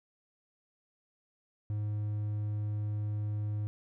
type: tone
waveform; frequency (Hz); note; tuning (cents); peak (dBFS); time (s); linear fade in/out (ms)
triangle; 105; G#2; +19; -29; 1.7-3.67; 0
effects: none